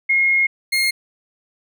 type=tone pair in turn; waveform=sine / 30% pulse; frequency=2151 / 2136 Hz; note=C7 / C7; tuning=+47 / +35 cents; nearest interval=unison; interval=12 cents; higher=first; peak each=-13 dBFS; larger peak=neither; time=0.09-0.47 / 0.72-0.91 s; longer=first; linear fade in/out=10 ms; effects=none